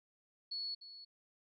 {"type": "tone with echo", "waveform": "sine", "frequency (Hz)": 4393, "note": "C#8", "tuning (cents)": -16, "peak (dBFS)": -38, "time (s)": [0.51, 0.75], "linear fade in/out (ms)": 10, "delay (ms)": 300, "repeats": 1, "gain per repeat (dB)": -12, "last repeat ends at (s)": 1.05, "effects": []}